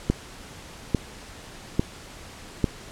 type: click train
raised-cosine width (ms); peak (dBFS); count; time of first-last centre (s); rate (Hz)
3; -6; 4; 0.1-2.642; 1.18
effects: pink hiss -43 dBFS RMS until 2.91 s + low-pass 9000 Hz 12 dB/octave